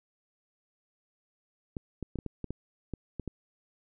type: clicks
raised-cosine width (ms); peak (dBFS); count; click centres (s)
3; -22; 10; 1.768 / 2.027 / 2.157 / 2.188 / 2.263 / 2.443 / 2.506 / 2.937 / 3.197 / 3.277
effects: none